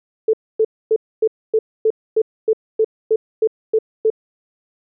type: tone bursts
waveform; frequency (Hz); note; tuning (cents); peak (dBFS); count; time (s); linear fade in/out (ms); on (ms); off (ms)
sine; 440; A4; 0; -11; 13; 0.28-4.102; 5; 54; 260
effects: none